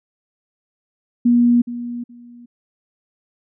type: tone with echo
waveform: sine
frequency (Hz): 240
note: B3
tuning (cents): -49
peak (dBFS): -10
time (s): 1.25-1.62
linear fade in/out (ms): 10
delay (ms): 420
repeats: 2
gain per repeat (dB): -14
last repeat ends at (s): 2.46
effects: none